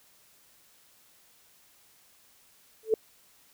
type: tone with exponential growth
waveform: sine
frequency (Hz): 440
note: A4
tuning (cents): 0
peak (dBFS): -16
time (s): 2.83-2.94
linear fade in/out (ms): 2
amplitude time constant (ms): 22
effects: white hiss -61 dBFS RMS until 3.53 s

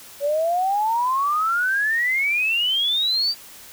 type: exponential sweep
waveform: sine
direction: up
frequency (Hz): 558 to 4731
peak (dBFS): -18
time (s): 0.2-3.35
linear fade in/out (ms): 50
effects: white hiss -43 dBFS RMS until 3.72 s

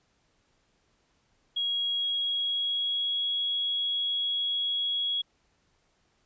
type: tone with pitch glide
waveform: sine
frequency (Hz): 3300 to 3329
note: G#7 to G#7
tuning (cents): -12 to +3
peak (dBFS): -26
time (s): 1.56-5.22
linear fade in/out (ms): 10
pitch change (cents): +15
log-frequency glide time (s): 1.96-3.26
effects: pink hiss -70 dBFS RMS until 6.25 s + resampled to 16000 Hz

